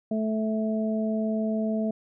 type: harmonic tone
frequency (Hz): 218.3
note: A3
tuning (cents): -13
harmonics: 1 / 2 / 3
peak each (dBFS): -25 / -34 / -31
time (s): 0.11-1.91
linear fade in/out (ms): 5
effects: none